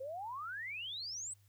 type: exponential sweep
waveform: sine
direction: up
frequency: 508 to 8372 Hz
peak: -40 dBFS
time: 0-1.34 s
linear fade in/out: 10 ms
effects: added 100 Hz sine -64 dBFS peak until 1.48 s + white hiss -74 dBFS RMS until 1.48 s